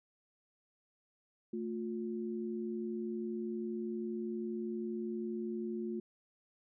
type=tone pair together; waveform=sine; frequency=222.5 / 355 Hz; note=A3 / F4; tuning=+20 / +28 cents; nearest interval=minor sixth; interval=808 cents; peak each=-38 / -39 dBFS; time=1.53-6 s; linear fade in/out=5 ms; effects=none